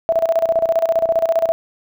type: tone with tremolo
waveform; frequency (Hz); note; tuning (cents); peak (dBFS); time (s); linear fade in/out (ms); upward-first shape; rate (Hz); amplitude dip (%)
sine; 659; E5; -1; -11; 0.09-1.52; 0; square; 15; 75
effects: none